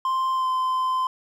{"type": "tone with pitch glide", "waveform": "triangle", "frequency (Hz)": [1046.5, 1032.1], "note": ["C6", "C6"], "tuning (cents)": [0, -24], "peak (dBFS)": -19, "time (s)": [0.05, 1.07], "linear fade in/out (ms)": 2, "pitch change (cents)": -24, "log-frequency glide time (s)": [0.33, 0.48], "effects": []}